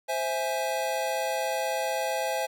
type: chord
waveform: square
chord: C augmented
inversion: none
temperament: equal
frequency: 523.3 / 659.3 / 830.6 Hz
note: C5 / E5 / G#5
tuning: 0 / 0 / 0 cents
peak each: -32 dBFS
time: 0.08-2.47 s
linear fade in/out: 20 ms
effects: none